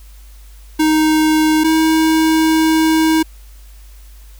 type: tone pair in turn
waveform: square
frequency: 311.6 / 318.5 Hz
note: D#4 / D#4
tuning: +3 / +41 cents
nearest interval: unison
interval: 38 cents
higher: second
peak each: -11 dBFS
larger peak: neither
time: 0.79-1.64 / 1.64-3.23 s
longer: second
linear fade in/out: 10 ms
effects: added 50 Hz sine -36 dBFS peak until 4.39 s + white hiss -49 dBFS RMS until 4.39 s